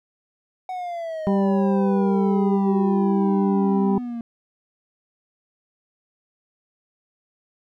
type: exponential sweep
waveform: triangle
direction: down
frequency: 749 to 230.7 Hz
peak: -25 dBFS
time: 0.69-4.21 s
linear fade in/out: 2 ms
type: harmonic tone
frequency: 196.5 Hz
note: G3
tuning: 4 cents sharp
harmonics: 1 / 2 / 4 / 5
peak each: -18 / -24 / -30 / -32 dBFS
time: 1.27-3.98 s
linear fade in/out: 0 ms
effects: none